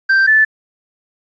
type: tone pair in turn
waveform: triangle / sine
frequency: 1568 / 1749.6 Hz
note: G6 / A6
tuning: 0 / -10 cents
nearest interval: major second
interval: 190 cents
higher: second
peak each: -7 dBFS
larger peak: neither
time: 0.09-0.27 / 0.27-0.45 s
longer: neither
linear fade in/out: 10 ms
effects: resampled to 16000 Hz + 8-bit